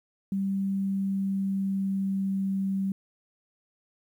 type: tone with pitch glide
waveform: sine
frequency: 195.1 to 193.75 Hz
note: G3 to G3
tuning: -8 to -20 cents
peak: -25 dBFS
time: 0.32-2.92 s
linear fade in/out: 2 ms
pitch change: -12 cents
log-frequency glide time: 0.67-2.53 s
effects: 10-bit